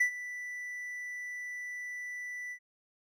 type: tone with ADSR envelope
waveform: triangle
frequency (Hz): 1975.5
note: B6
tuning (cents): 0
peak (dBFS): -20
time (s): 0-2.59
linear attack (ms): 9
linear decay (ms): 92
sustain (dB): -16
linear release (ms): 74
effects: none